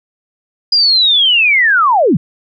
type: linear sweep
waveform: sine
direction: down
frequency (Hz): 4922 to 124.1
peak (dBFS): -7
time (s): 0.72-2.17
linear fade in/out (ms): 5
effects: none